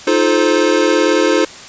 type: chord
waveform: square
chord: F dominant seventh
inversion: third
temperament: equal with one note detuned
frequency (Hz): 311.1 / 349.2 / 433.2 / 523.3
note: Eb4 / F4 / A4 / C5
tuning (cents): 0 / 0 / -27 / 0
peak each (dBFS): -17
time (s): 0.07-1.45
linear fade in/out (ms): 5
effects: white hiss -34 dBFS RMS until 1.68 s + resampled to 16000 Hz